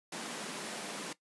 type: high-pass noise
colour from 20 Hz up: pink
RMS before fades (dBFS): -41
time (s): 0.12-1.13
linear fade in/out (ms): 5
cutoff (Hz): 170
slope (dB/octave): 48
effects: noise-tail reverb RT60 0.1 s tail -17 dB re dry + resampled to 24000 Hz